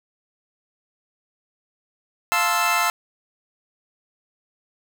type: chord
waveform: 25% pulse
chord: F major seventh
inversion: none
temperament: equal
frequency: 698.5 / 880 / 1046.5 / 1318.5 Hz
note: F5 / A5 / C6 / E6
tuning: 0 / 0 / 0 / 0 cents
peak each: -22 / -22 / -21 / -18 dBFS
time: 2.32-2.9 s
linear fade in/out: 0 ms
effects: none